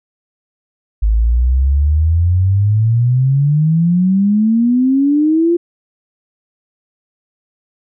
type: exponential sweep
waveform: sine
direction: up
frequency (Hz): 51.7 to 349.2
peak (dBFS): -9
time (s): 1.02-5.57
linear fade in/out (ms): 10
effects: none